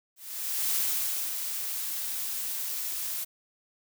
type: noise with ADSR envelope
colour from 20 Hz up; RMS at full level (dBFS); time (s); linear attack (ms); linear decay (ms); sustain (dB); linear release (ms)
blue; -27; 0.16-3.25; 580; 580; -6; 18
effects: none